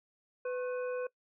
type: harmonic tone with a mistuned harmonic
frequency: 499.9 Hz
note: B4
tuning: 21 cents sharp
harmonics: 1 / 2 / 3 / 5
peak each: -33 / -47 / -45 / -52 dBFS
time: 0.45-1.07 s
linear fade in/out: 5 ms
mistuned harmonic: 2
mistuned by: +140 cents
effects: noise-tail reverb RT60 0.1 s tail -21 dB re dry